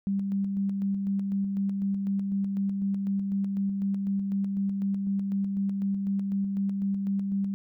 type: tone with tremolo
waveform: sine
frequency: 197.1 Hz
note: G3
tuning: 10 cents sharp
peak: -24 dBFS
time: 0.07-7.54 s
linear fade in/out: 0 ms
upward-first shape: square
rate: 4 Hz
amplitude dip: 30%
effects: none